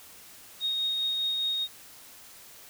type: tone with tremolo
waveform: sine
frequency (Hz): 3729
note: A#7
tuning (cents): 0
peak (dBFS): -25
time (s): 0.6-1.68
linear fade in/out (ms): 50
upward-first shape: triangle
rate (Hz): 4.9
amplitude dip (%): 25
effects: white hiss -50 dBFS RMS until 2.69 s